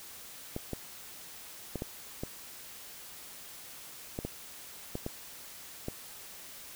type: clicks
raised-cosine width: 2 ms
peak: -21 dBFS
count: 10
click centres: 0.564 / 0.733 / 1.757 / 1.821 / 2.235 / 4.189 / 4.25 / 4.954 / 5.064 / 5.884 s
effects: white hiss -48 dBFS RMS until 6.75 s